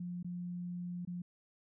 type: tone with dropouts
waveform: sine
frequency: 176.7 Hz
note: F3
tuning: 21 cents sharp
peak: -38 dBFS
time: 0-1.22 s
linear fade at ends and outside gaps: 5 ms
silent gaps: 0.229-0.245 / 1.051-1.073 s
effects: none